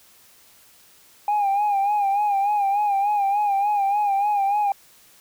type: tone with vibrato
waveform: sine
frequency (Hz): 811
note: G#5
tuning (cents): -41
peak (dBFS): -16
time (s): 1.28-4.72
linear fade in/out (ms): 2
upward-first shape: sine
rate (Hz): 3.4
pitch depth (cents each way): 61
effects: tanh soft clip ceiling -16 dBFS + white hiss -53 dBFS RMS until 5.2 s